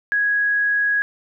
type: tone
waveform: sine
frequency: 1661.2 Hz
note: G#6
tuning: in tune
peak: -16 dBFS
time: 0.12-1.02 s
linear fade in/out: 0 ms
effects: none